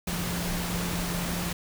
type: tone in noise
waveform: sine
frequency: 174.61 Hz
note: F3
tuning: in tune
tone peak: -31 dBFS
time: 0.07-1.53 s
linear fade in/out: 5 ms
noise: pink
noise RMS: -32 dBFS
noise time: 0.07-1.53 s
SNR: -2 dB
effects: none